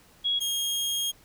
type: tone pair in turn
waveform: sine / sawtooth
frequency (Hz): 3322 / 3252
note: G#7 / G#7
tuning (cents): 0 / -37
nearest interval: unison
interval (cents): 37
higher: first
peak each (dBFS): -23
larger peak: neither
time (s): 0.24-0.4 / 0.4-1.12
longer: second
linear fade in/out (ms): 20
effects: pink hiss -57 dBFS RMS until 1.24 s